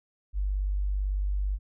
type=tone; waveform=sine; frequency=49 Hz; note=G1; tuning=in tune; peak=-25 dBFS; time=0.33-1.59 s; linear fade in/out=50 ms; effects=none